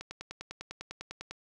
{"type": "click train", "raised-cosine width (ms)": 0.2, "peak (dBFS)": -23, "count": 14, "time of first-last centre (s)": [0.01, 1.31], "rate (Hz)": 10, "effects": []}